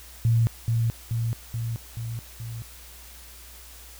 sine tone with echo, 115.3 Hz, A#2, 19 cents flat, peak -17 dBFS, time 0.25-0.47 s, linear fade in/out 0 ms, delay 430 ms, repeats 5, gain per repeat -3 dB, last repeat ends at 2.62 s, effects added 60 Hz sine -47 dBFS peak until 3.99 s + white hiss -47 dBFS RMS until 3.99 s

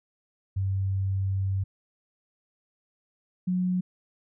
sine tone pair in turn, 96.5 / 182.17 Hz, G2 / F#3, -27 / -27 cents, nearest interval major seventh, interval 1100 cents, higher second, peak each -24 / -23 dBFS, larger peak second, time 0.56-1.64 / 3.47-3.81 s, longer first, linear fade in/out 10 ms, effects none

